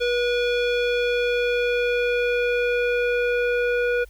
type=tone with low-pass filter sweep; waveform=square; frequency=484.9 Hz; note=B4; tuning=32 cents flat; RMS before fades=-22 dBFS; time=0-4.05 s; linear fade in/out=20 ms; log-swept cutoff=3500 to 2000 Hz; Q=2.1; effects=added 50 Hz sine -43 dBFS peak until 4.09 s + white hiss -58 dBFS RMS until 4.09 s